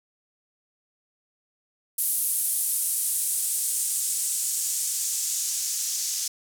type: noise with band-pass filter sweep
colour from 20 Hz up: blue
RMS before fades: -27 dBFS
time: 1.98-6.28 s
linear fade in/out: 5 ms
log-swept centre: 11000 to 6100 Hz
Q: 1.9
effects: none